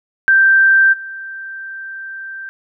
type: tone with level steps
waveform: sine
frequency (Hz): 1568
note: G6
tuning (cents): 0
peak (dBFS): -7 / -26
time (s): 0.28-2.49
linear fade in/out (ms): 0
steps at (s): 0.92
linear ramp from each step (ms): 20
effects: none